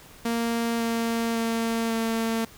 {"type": "tone with pitch steps", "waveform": "sawtooth", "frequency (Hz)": [232, 230.1, 228.3, 226.4], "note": ["A#3", "A#3", "A#3", "A3"], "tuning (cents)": [-8, -22, -36, 50], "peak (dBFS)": -20, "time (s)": [0.25, 2.45], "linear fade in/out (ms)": 5, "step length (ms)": 550, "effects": ["pink hiss -49 dBFS RMS until 2.57 s"]}